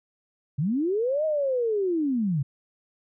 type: linear two-way sweep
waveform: sine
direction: up then down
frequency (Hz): 127.6 to 636 to 127.6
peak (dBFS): -22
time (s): 0.58-2.43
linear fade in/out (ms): 10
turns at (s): 1.25
effects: none